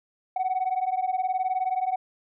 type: beating tone pair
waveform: sine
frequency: 738 / 757 Hz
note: F#5 / F#5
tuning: -5 / +39 cents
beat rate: 19 Hz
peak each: -25 dBFS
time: 0.36-1.96 s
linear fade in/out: 5 ms
effects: tanh soft clip ceiling -20 dBFS